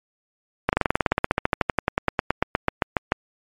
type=slowing click train; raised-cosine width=0.5 ms; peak=-3 dBFS; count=30; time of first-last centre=0.69-3.121 s; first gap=39 ms; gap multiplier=1.05; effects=MP3 64 kbps